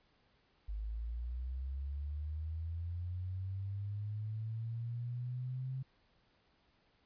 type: linear sweep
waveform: sine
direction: up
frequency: 50.7 to 132.5 Hz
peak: -37 dBFS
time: 0.68-5.83 s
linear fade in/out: 10 ms
effects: pink hiss -72 dBFS RMS until 7.05 s + resampled to 11025 Hz